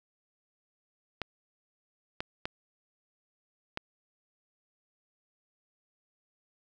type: clicks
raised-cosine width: 0.3 ms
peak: -17 dBFS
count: 4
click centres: 1.217 / 2.205 / 2.455 / 3.774 s
effects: none